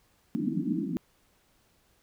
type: band-pass noise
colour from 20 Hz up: white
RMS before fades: -30 dBFS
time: 0.35-0.97 s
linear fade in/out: 0 ms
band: 160 to 320 Hz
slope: 96 dB/octave
effects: pink hiss -67 dBFS RMS until 2.02 s